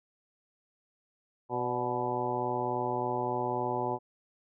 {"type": "harmonic tone with a mistuned harmonic", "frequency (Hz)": 123.47, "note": "B2", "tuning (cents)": 0, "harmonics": [1, 2, 3, 4, 5, 6, 7, 8], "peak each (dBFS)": [-40, -40, -35, -39, -38, -37, -34, -38], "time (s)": [1.49, 3.99], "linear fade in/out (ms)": 50, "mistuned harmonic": 5, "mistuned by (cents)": -54, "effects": []}